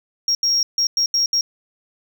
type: tone bursts at uneven times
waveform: sine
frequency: 5588 Hz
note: F8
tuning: in tune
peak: -13 dBFS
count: 6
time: 0.28-0.35 / 0.43-0.63 / 0.78-0.87 / 0.97-1.06 / 1.14-1.26 / 1.33-1.41 s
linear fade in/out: 2 ms
effects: tanh soft clip ceiling -13 dBFS + 8-bit